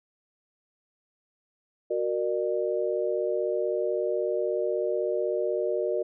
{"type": "chord", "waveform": "sine", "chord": "Gb augmented", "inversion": "none", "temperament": "equal with one note detuned", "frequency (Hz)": [370, 466.2, 601.8], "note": ["Gb4", "Bb4", "D5"], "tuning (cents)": [0, 0, 42], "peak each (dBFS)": -29, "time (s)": [1.9, 6.03], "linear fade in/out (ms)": 10, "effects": []}